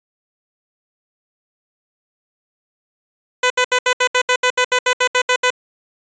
10% pulse tone bursts, 501 Hz, B4, 25 cents sharp, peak -4 dBFS, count 15, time 3.43-5.504 s, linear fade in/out 5 ms, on 72 ms, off 71 ms, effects resampled to 16000 Hz

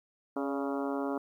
harmonic tone with a mistuned harmonic, 138.59 Hz, C#3, in tune, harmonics 2 / 3 / 4 / 5 / 6 / 7 / 8 / 9 / 10, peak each -33 / -37 / -39 / -41 / -43 / -44 / -45 / -46 / -47 dBFS, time 0.36-1.18 s, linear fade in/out 5 ms, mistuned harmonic 4, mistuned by +50 cents, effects 11-bit

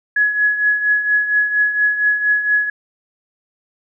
sine tone with tremolo, 1686 Hz, G#6, 26 cents sharp, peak -10 dBFS, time 0.16-2.7 s, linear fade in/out 5 ms, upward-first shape triangle, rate 4.3 Hz, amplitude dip 70%, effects none

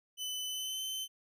sawtooth tone with pitch glide, 3014 to 3070 Hz, F#7 to G7, +31 to -37 cents, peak -33 dBFS, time 0.17-1.08 s, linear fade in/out 50 ms, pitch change +32 cents, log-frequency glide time 0.47-0.82 s, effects none

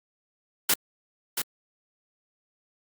white noise with echo, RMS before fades -21 dBFS, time 0.69-0.74 s, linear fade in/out 5 ms, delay 680 ms, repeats 1, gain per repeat -7 dB, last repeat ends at 1.42 s, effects high-pass 150 Hz 12 dB/octave + Opus 48 kbps

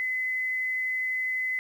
sine tone with quantisation, 2028 Hz, B6, 45 cents sharp, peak -26 dBFS, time 0-1.59 s, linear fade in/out 0 ms, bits 9, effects none

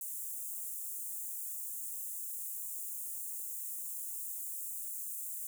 white high-pass noise, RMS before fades -41 dBFS, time 0.01-5.47 s, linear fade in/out 2 ms, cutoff 7200 Hz, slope 48 dB/octave, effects none

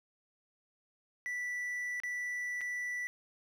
triangle tone with dropouts, 1967 Hz, B6, 7 cents flat, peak -33 dBFS, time 1.26-3.07 s, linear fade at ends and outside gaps 0 ms, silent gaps 2.001-2.035 / 2.609-2.614 s, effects none

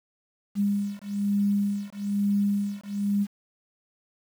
sine beating tone pair, 201.7 / 202.8 Hz, G3 / G#3, +50 / -41 cents, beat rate 1.1 Hz, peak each -26 dBFS, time 0.55-3.27 s, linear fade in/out 50 ms, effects 8-bit

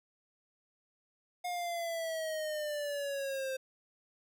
square exponential sweep, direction down, 717 to 523.3 Hz, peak -35 dBFS, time 1.44-3.57 s, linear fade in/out 10 ms, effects none

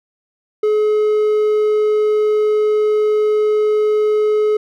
triangle tone, 425.4 Hz, G#4, 42 cents sharp, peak -10 dBFS, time 0.63-4.57 s, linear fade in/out 5 ms, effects none

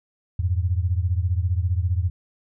sine beating tone pair, 85.1 / 100.1 Hz, F2 / G2, -44 / +37 cents, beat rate 15 Hz, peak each -21 / -24 dBFS, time 0.39-2.1 s, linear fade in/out 5 ms, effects none

